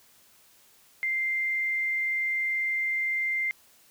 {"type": "tone", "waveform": "sine", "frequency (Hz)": 2093, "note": "C7", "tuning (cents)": 0, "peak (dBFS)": -25, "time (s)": [1.03, 3.51], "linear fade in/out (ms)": 0, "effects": ["white hiss -59 dBFS RMS until 3.9 s"]}